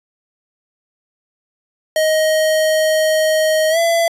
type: tone with pitch glide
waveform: square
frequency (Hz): 627 to 672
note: D#5 to E5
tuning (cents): +13 to +33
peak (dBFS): -13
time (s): 1.96-4.08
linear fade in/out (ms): 2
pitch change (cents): +120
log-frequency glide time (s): 3.7-3.78
effects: resampled to 32000 Hz